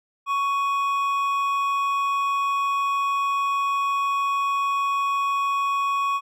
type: tone pair together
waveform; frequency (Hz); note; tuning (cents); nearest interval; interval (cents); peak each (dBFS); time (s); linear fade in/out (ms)
triangle; 1113.6 / 2500; C#6 / D#7; +8 / +8; octave + major second; 1400; -19 / -31; 0.26-6.21; 50
effects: none